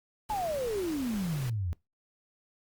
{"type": "noise", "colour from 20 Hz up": "pink", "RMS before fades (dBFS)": -43, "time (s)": [0.29, 1.5], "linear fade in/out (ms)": 5}
{"type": "exponential sweep", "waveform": "sine", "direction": "down", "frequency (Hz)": [880, 80.3], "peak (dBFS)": -29, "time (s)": [0.3, 1.73], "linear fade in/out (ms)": 0}
{"effects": ["noise-tail reverb RT60 0.2 s tail -23 dB re dry", "Opus 48 kbps"]}